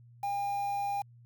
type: tone with quantisation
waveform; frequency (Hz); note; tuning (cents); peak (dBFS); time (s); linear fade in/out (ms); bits
triangle; 805; G5; +46; -28; 0.23-1.02; 5; 8
effects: added 119 Hz sine -53 dBFS peak until 1.25 s